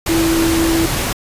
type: tone in noise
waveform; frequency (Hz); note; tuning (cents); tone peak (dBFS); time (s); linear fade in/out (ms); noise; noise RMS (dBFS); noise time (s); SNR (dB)
sine; 329.4; E4; -1; -13; 0.09-0.86; 5; pink; -19; 0.06-1.13; +3
effects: resampled to 32000 Hz

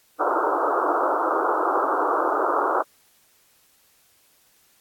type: band-pass noise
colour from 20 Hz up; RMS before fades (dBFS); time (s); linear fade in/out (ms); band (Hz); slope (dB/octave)
white; -22; 0.19-2.83; 20; 300 to 1400; 96
effects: white hiss -60 dBFS RMS until 4.8 s + AAC 64 kbps

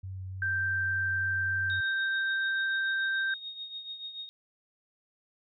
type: tone with vibrato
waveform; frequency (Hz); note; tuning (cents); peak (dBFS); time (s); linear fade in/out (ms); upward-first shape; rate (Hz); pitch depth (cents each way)
sine; 94.1; F#2; +30; -36; 0.03-1.81; 10; sine; 3.4; 12
type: tone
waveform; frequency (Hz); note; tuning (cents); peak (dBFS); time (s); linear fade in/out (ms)
sine; 1568; G6; 0; -27; 0.42-3.34; 2
type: tone with tremolo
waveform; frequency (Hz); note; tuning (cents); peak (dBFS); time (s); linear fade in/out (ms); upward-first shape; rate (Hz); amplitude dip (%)
sine; 3725; A#7; -2; -35; 1.7-4.29; 0; triangle; 6.9; 70
effects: none

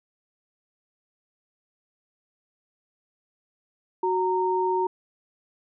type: tone pair together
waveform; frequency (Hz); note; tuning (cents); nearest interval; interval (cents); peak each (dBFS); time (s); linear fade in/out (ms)
sine; 370.3 / 924; F#4 / A#5; +1 / -16; octave + major third; 1583; -24; 4.03-4.87; 5
effects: none

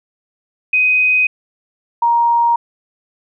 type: tone pair in turn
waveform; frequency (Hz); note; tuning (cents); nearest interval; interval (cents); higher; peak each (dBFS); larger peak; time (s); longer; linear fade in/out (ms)
sine; 2507 / 939.1; D#7 / A#5; +12 / +13; octave + perfect fourth; 1699; first; -10; neither; 0.73-1.27 / 2.02-2.56; neither; 5
effects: none

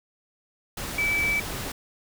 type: tone in noise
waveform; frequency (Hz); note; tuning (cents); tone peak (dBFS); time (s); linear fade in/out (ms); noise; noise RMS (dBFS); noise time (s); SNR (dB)
sine; 2308; D7; -31; -22; 0.98-1.4; 5; pink; -33; 0.77-1.72; +8
effects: none

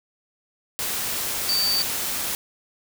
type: tone in noise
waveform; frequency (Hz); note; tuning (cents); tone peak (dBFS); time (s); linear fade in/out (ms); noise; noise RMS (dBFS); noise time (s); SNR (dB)
sine; 4596; D8; -38; -20; 1.49-1.82; 0; white; -27; 0.79-2.35; +4
effects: none

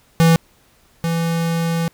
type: tone pair in turn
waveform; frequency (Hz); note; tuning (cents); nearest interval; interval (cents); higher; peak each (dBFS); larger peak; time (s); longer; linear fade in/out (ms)
square; 165 / 166.53; E3 / E3; +2 / +18; unison; 16; second; -10 / -18; first; 0.2-0.36 / 1.04-1.88; second; 0
effects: pink hiss -55 dBFS RMS until 1.93 s

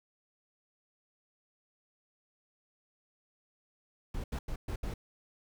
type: noise bursts at uneven times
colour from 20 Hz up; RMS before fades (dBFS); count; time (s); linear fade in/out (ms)
brown; -36; 5; 4.14-4.24 / 4.32-4.39 / 4.48-4.56 / 4.68-4.76 / 4.83-4.94; 5
effects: none

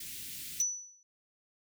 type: band-stop noise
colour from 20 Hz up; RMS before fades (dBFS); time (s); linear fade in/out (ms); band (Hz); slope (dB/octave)
white; -43; 0-0.62; 5; 320 to 2100; 24
type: tone with exponential decay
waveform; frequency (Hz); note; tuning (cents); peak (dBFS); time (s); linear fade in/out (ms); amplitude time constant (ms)
sine; 5950; F#8; +9; -24; 0.6-1.03; 1; 92
effects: none

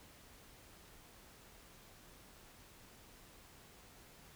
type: silence
effects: pink hiss -60 dBFS RMS until 4.35 s

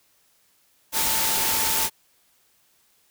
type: tone in noise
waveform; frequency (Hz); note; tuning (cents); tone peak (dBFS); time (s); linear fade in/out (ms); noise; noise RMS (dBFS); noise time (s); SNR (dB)
sine; 890; A5; +20; -32; 0.92-1.9; 50; white; -23; 0.92-1.9; -12
effects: white hiss -63 dBFS RMS until 3.1 s

